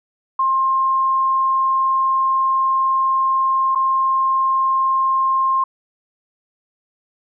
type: tone with dropouts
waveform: sine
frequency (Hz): 1061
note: C6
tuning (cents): +24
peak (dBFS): -14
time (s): 0.39-5.64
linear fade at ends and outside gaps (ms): 5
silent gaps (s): 3.75-3.756
effects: none